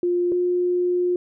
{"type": "tone pair in turn", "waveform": "sine", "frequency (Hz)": [352.4, 356.7], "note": ["F4", "F4"], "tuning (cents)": [16, 37], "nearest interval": "unison", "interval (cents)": 21, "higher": "second", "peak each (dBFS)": -18, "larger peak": "neither", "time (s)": [[0.03, 0.32], [0.32, 1.16]], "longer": "second", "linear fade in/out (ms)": 2, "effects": []}